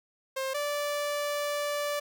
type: tone pair in turn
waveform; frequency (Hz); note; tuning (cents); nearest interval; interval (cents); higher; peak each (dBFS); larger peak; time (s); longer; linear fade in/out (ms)
sawtooth; 531 / 583.3; C5 / D5; +25 / -12; major second; 163; second; -26 / -25; second; 0.36-0.54 / 0.54-2; second; 10
effects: none